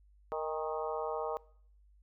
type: harmonic tone with a mistuned harmonic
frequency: 155.6 Hz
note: D#3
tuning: in tune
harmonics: 3 / 4 / 5 / 6 / 7 / 8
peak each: -37 / -39 / -41 / -43 / -44 / -45 dBFS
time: 0.32-1.37 s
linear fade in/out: 0 ms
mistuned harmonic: 5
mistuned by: +47 cents
effects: noise-tail reverb RT60 0.6 s tail -23 dB re dry + added 50 Hz sine -60 dBFS peak until 2.02 s